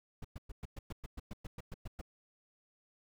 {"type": "noise bursts", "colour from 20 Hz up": "brown", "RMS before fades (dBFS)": -42, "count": 14, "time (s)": [0.22, 2.014], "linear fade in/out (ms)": 5, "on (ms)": 26, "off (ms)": 110, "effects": []}